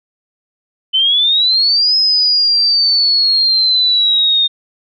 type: exponential two-way sweep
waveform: sine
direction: up then down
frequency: 3030 to 5130 to 3664 Hz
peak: -9 dBFS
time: 0.93-4.48 s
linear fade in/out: 20 ms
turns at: 1.96 s
effects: none